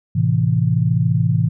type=chord; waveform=sine; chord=A minor; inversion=none; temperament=equal; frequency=110 / 130.81 / 164.81 Hz; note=A2 / C3 / E3; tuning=0 / 0 / 0 cents; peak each=-18 dBFS; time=0.15-1.49 s; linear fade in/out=10 ms; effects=none